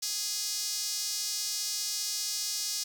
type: tone with high-pass filter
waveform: sawtooth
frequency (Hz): 414.8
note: G#4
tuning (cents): -2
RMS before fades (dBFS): -33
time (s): 0.02-2.84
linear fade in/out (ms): 10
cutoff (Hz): 5300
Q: 2.7
effects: none